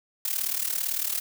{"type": "noise with amplitude modulation", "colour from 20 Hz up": "blue", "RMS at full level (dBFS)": -25, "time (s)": [0.25, 1.2], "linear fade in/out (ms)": 2, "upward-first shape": "sine", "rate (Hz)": 37.8, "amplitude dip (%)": 80, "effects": []}